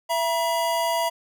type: tone pair together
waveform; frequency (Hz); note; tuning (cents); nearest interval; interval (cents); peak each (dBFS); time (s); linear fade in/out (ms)
square; 668.7 / 958; E5 / A#5; +25 / +47; tritone; 622; -25; 0.09-1.1; 20
effects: none